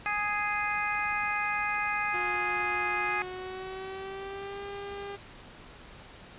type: harmonic tone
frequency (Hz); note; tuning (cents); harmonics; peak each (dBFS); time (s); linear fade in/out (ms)
415.3; G#4; 0; 2 / 3 / 4 / 5 / 6; -34 / -34 / -34 / -34 / -34; 0.06-3.22; 0
type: tone with pitch glide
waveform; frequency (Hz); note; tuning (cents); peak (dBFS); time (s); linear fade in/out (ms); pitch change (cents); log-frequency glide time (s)
sawtooth; 359.3 to 401; F4 to G4; +49 to +39; -33; 2.13-5.17; 20; +190; 2.94-4.63
effects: pink hiss -49 dBFS RMS until 6.38 s + resampled to 8000 Hz